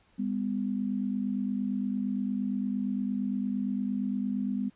sine tone pair together, 202.8 / 251.5 Hz, G#3 / B3, -41 / +32 cents, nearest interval major third, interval 373 cents, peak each -30 / -31 dBFS, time 0.18-4.7 s, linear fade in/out 20 ms, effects pink hiss -65 dBFS RMS until 4.75 s + resampled to 8000 Hz

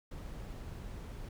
brown noise, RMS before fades -44 dBFS, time 0.11-1.29 s, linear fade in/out 5 ms, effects none

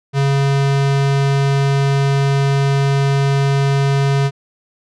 square tone, 138.59 Hz, C#3, in tune, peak -13 dBFS, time 0.13-4.31 s, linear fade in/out 50 ms, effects low-pass 6000 Hz 12 dB/octave

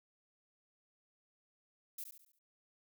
violet noise with echo, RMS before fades -44 dBFS, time 1.98-2.04 s, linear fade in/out 5 ms, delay 70 ms, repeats 5, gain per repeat -7 dB, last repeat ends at 2.39 s, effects none

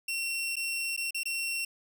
sawtooth tone with dropouts, 2724 Hz, F7, 44 cents flat, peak -27 dBFS, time 0.08-1.65 s, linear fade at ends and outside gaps 5 ms, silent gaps 0.557-0.566 / 0.965-0.975 / 1.108-1.145 / 1.234-1.255 s, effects none

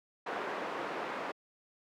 pink band-pass noise, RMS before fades -38 dBFS, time 0.26-1.32 s, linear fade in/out 10 ms, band 410 to 1600 Hz, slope 12 dB/octave, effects high-pass 150 Hz 12 dB/octave

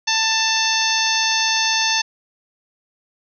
harmonic tone, 888 Hz, A5, 16 cents sharp, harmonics 1 / 2 / 3 / 4 / 5 / 6 / 7, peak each -24 / -24 / -24 / -24 / -24 / -24 / -24 dBFS, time 0.07-2.02 s, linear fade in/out 10 ms, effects none

